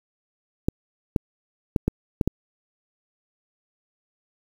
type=clicks; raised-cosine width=3 ms; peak=-7 dBFS; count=6; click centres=0.685 / 1.162 / 1.762 / 1.88 / 2.212 / 2.276 s; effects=7-bit